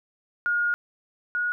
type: tone pair in turn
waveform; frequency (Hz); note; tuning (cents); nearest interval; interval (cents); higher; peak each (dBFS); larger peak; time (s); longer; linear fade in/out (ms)
sine; 1429 / 1448.9; F6 / F#6; +39 / -37; unison; 24; second; -21 / -23; first; 0.46-0.74 / 1.35-1.52; first; 0
effects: none